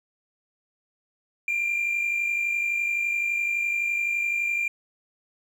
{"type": "tone with amplitude modulation", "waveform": "triangle", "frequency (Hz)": 2384, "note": "D7", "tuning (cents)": 25, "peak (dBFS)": -18, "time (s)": [1.48, 4.68], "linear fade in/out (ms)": 2, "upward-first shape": "sine", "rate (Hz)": 51.8, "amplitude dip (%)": 55, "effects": ["tanh soft clip ceiling -18 dBFS"]}